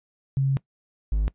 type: tone pair in turn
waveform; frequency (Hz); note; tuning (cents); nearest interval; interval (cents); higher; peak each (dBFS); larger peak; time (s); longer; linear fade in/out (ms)
sine / triangle; 135.8 / 51.82; C#3 / G#1; -35 / -3; octave + perfect fourth; 1668; first; -19 / -18; second; 0.37-0.57 / 1.12-1.28; first; 0
effects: noise-tail reverb RT60 0.1 s tail -20 dB re dry + resampled to 8000 Hz